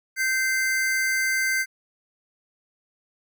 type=tone pair together; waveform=square; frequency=1556.7 / 2078 Hz; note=G6 / C7; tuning=-13 / -12 cents; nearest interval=perfect fourth; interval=501 cents; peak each=-25 dBFS; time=0.16-1.66 s; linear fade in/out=50 ms; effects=none